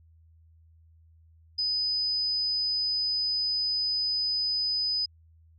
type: tone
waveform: sine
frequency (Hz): 5000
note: D#8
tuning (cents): +8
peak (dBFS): -25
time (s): 1.58-5.06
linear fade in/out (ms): 10
effects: added 81 Hz sine -55 dBFS peak until 5.58 s